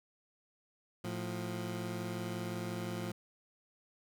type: tone pair together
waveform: 20% pulse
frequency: 111.44 / 176.9 Hz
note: A2 / F3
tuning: +23 / +23 cents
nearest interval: minor sixth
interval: 800 cents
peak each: -35 / -35 dBFS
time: 1.04-3.12 s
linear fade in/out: 5 ms
effects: none